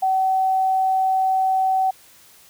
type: tone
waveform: sine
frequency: 760 Hz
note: F#5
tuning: 46 cents sharp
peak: -16 dBFS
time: 0.02-1.91 s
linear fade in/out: 10 ms
effects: white hiss -50 dBFS RMS until 2.49 s

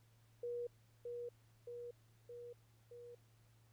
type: tone with echo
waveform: sine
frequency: 480 Hz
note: B4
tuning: 49 cents flat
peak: -40 dBFS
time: 0.43-0.67 s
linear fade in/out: 5 ms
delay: 620 ms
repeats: 4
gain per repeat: -3 dB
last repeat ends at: 3.15 s
effects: added 113 Hz sine -67 dBFS peak until 3.72 s + pink hiss -75 dBFS RMS until 3.72 s

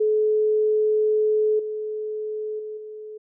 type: tone with level steps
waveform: sine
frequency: 428.9 Hz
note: A4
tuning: 44 cents flat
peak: -17 / -26 / -30 / -34 dBFS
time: 0-3.18 s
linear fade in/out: 10 ms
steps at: 1.59 / 2.59 / 2.77 s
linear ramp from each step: 5 ms
effects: none

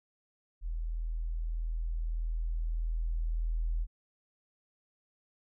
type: tone with level ramp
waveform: sine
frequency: 40.82 Hz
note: E1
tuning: 16 cents flat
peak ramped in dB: -32 to -28 dBFS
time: 0.61-3.87 s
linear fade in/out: 50 ms
effects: none

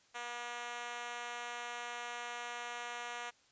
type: tone with high-pass filter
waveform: 5% pulse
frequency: 240.2 Hz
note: B3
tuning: 48 cents flat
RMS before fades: -43 dBFS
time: 0.14-3.31 s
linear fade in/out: 20 ms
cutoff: 650 Hz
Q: 1.2
effects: white hiss -68 dBFS RMS until 3.51 s + resampled to 16000 Hz

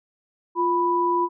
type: tone pair together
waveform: sine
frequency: 349.2 / 987.8 Hz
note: F4 / B5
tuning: 0 / 0 cents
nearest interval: octave + tritone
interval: 1800 cents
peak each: -23 / -20 dBFS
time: 0.55-1.29 s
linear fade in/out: 50 ms
effects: none

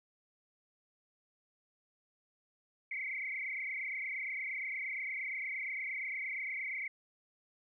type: tone with frequency modulation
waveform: sine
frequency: 2162 Hz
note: C#7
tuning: 44 cents flat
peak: -36 dBFS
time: 2.91-6.88 s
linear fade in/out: 5 ms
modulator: 28.6 Hz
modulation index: 4.7
effects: none

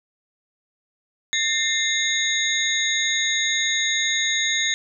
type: tone cluster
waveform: sine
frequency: 1811 / 2098 / 3575 / 3805 / 6600 Hz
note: A6 / C7 / A7 / A#7 / G#8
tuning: +49 / +4 / +27 / +35 / -12 cents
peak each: -26 dBFS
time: 1.33-4.74 s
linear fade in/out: 0 ms
effects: none

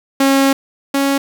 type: tone pair in turn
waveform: sawtooth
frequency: 272.5 / 276.5 Hz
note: C#4 / C#4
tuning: -29 / -4 cents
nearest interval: unison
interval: 25 cents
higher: second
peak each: -6 / -9 dBFS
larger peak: first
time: 0.2-0.53 / 0.94-1.18 s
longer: first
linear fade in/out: 5 ms
effects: 7-bit

